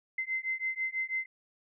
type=beating tone pair; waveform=sine; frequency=2065 / 2071.1 Hz; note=C7 / C7; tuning=-23 / -18 cents; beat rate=6.1 Hz; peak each=-34 / -34 dBFS; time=0.18-1.26 s; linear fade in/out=5 ms; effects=none